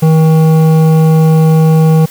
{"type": "tone with hard clipping", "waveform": "sine", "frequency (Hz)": 159.1, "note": "D#3", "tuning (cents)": 39, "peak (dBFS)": -6, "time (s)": [0.02, 2.06], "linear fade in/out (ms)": 10, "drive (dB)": 11, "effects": ["white hiss -33 dBFS RMS until 2.1 s"]}